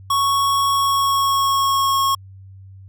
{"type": "tone with pitch glide", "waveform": "square", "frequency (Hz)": [1108.7, 1092.8], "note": ["C#6", "C#6"], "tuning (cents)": [0, -25], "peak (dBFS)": -16, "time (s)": [0.1, 2.15], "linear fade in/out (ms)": 5, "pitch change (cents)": -25, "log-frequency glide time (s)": [0.72, 1.97], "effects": ["added 96 Hz sine -38 dBFS peak until 2.88 s"]}